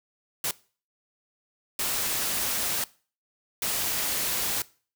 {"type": "noise bursts at uneven times", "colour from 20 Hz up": "white", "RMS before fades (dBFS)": -28, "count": 3, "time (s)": [[0.44, 0.51], [1.79, 2.84], [3.62, 4.62]], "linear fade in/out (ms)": 2, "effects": ["noise-tail reverb RT60 0.4 s tail -21 dB re dry"]}